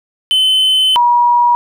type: tone pair in turn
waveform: triangle / sine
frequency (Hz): 3051 / 961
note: G7 / B5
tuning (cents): -48 / -48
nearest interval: octave + minor sixth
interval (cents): 2000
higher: first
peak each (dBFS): -7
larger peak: neither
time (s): 0.31-0.96 / 0.96-1.55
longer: first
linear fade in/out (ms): 0
effects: none